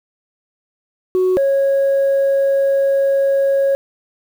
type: tone pair in turn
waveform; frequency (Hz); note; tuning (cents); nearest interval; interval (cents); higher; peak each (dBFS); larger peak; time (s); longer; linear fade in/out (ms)
sine; 370 / 549.4; F#4 / C#5; 0 / -16; perfect fifth; 684; second; -10; neither; 1.15-1.37 / 1.37-3.75; second; 0
effects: tanh soft clip ceiling -10 dBFS + 7-bit